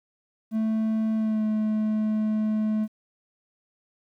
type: tone with pitch glide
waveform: triangle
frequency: 220 to 215.5 Hz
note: A3 to A3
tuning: 0 to -36 cents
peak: -20 dBFS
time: 0.51-2.88 s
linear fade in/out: 50 ms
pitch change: -36 cents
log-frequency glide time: 1.16-1.44 s
effects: 10-bit